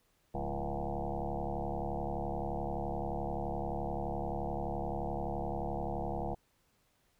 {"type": "tone with frequency modulation", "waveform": "sine", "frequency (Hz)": 338.8, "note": "E4", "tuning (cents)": 48, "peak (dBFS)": -33, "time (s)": [0.34, 6.35], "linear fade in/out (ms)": 10, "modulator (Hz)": 71.6, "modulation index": 6.8, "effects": ["pink hiss -73 dBFS RMS until 7.19 s"]}